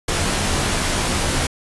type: noise with comb filter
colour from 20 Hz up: pink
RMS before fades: -20 dBFS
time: 0.08-1.47 s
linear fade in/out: 5 ms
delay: 18 ms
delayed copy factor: -0.7
effects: resampled to 24000 Hz